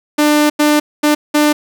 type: tone bursts at uneven times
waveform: sawtooth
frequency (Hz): 298.3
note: D4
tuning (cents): +27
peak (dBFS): -5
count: 4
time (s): 0.18-0.5 / 0.59-0.8 / 1.03-1.15 / 1.34-1.53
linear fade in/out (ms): 10
effects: none